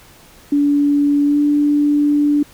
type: tone with pitch glide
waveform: sine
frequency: 287.9 to 292.4 Hz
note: D4 to D4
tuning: -34 to -7 cents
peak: -11 dBFS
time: 0.52-2.43 s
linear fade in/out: 5 ms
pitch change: +27 cents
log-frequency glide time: 1.25-1.39 s
effects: pink hiss -45 dBFS RMS until 2.53 s